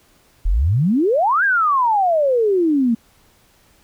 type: exponential two-way sweep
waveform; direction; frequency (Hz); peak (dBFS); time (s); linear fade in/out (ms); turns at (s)
sine; up then down; 36.35 to 1661.2 to 221.9; -13; 0.45-2.95; 10; 1.44
effects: pink hiss -55 dBFS RMS until 3.83 s